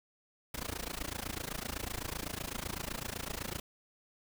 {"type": "noise with amplitude modulation", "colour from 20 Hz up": "pink", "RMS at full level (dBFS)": -36, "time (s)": [0.54, 3.6], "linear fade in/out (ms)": 5, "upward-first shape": "sine", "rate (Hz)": 27.9, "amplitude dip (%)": 95, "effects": []}